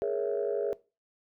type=chord; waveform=sine; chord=A# half-diminished seventh; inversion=third; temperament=equal; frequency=415.3 / 466.2 / 554.4 / 659.3 Hz; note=G#4 / A#4 / C#5 / E5; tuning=0 / 0 / 0 / 0 cents; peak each=-30 / -32 / -33 / -35 dBFS; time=0.02-0.73 s; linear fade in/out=0 ms; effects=noise-tail reverb RT60 0.3 s tail -21 dB re dry + tanh soft clip ceiling -20 dBFS

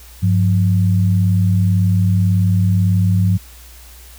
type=tone pair together; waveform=sine; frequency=100 / 178.18 Hz; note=G2 / F3; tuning=+35 / +35 cents; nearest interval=minor seventh; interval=1000 cents; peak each=-12 / -17 dBFS; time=0.22-3.38 s; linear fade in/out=20 ms; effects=added 60 Hz sine -39 dBFS peak until 4.18 s + white hiss -43 dBFS RMS until 4.18 s

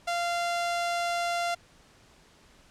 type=tone; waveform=sawtooth; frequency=692 Hz; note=F5; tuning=16 cents flat; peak=-23 dBFS; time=0.07-1.55 s; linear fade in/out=10 ms; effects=pink hiss -58 dBFS RMS until 2.7 s + low-pass 8000 Hz 12 dB/octave

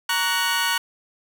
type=chord; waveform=20% pulse; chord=F# major; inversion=first; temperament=equal with one note detuned; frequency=932.3 / 1124.2 / 1480 Hz; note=A#5 / C#6 / F#6; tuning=0 / +24 / 0 cents; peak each=-20 / -23 / -18 dBFS; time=0.09-0.78 s; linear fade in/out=5 ms; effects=7-bit

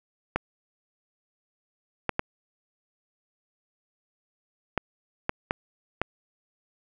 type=clicks; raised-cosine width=0.5 ms; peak=-9 dBFS; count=7; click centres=0.36 / 2.093 / 2.194 / 4.777 / 5.294 / 5.509 / 6.016 s; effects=none

